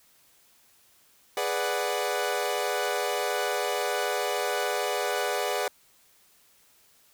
sawtooth chord, G# half-diminished seventh, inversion none, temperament equal, 415.3 / 493.9 / 587.3 / 740 Hz, G#4 / B4 / D5 / F#5, 0 / 0 / 0 / 0 cents, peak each -28 dBFS, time 1.37-5.68 s, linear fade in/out 2 ms, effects white hiss -61 dBFS RMS until 7.13 s

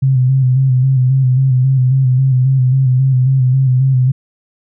sine tone with vibrato, 130.4 Hz, C3, 5 cents flat, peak -8 dBFS, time 0.02-4.12 s, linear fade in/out 10 ms, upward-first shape square, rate 3.7 Hz, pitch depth 43 cents each way, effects none

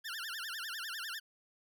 20% pulse tone with vibrato, 1571 Hz, G6, 3 cents sharp, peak -34 dBFS, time 0.04-1.2 s, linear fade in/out 20 ms, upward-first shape sine, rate 10 Hz, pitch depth 260 cents each way, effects none

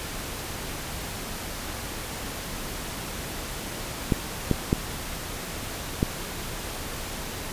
clicks, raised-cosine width 3 ms, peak -7 dBFS, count 4, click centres 4.122 / 4.513 / 4.729 / 6.029 s, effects pink hiss -34 dBFS RMS until 7.52 s + resampled to 32000 Hz

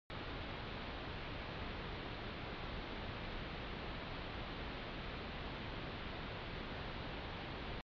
pink low-pass noise, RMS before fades -45 dBFS, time 0.1-7.81 s, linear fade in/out 0 ms, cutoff 4100 Hz, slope 48 dB/octave, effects MP3 64 kbps

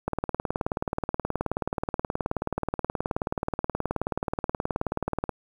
click train, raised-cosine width 1 ms, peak -12 dBFS, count 99, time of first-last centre 0.08-5.293 s, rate 18.8 Hz, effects 8-bit

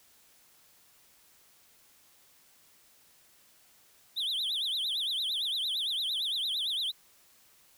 triangle tone with vibrato, 3500 Hz, A7, 10 cents flat, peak -28 dBFS, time 4.16-6.92 s, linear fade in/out 20 ms, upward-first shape triangle, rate 8.8 Hz, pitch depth 270 cents each way, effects white hiss -62 dBFS RMS until 7.77 s

